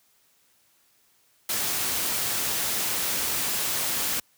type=noise; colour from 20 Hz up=white; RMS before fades=-27 dBFS; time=1.49-4.2 s; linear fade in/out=5 ms; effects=white hiss -64 dBFS RMS until 4.37 s + high-pass 60 Hz 12 dB/octave